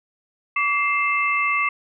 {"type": "tone cluster", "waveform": "sine", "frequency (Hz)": [1151, 2106, 2643], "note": ["D6", "C7", "E7"], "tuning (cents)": [-35, 11, 4], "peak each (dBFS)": [-22, -22, -24], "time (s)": [0.56, 1.69], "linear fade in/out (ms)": 5, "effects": []}